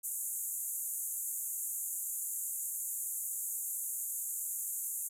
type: band-pass noise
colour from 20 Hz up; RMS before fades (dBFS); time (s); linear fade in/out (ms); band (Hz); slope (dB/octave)
white; -38; 0.03-5.09; 20; 6700 to 14000; 96
effects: none